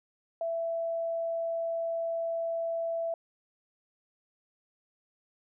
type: tone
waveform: sine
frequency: 665 Hz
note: E5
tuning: 15 cents sharp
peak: -29 dBFS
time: 0.41-3.14 s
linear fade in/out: 2 ms
effects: none